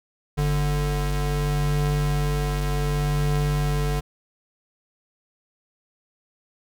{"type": "tone pair together", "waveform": "square", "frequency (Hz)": [48.72, 146.83], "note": ["G1", "D3"], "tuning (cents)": [-10, 0], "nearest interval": "octave + perfect fifth", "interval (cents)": 1910, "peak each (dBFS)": [-25, -24], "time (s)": [0.37, 4.01], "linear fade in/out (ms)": 20, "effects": []}